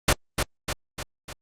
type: noise with echo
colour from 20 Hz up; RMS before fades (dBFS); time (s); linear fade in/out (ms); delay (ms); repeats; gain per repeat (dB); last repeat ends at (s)
pink; -17; 0.08-0.13; 5; 300; 4; -5; 1.33
effects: low-pass 10000 Hz 12 dB/octave + Opus 48 kbps